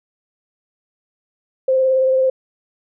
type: tone with vibrato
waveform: sine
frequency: 523.3 Hz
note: C5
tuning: in tune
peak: -12 dBFS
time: 1.68-2.3 s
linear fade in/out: 5 ms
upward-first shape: triangle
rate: 18 Hz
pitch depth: 21 cents each way
effects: none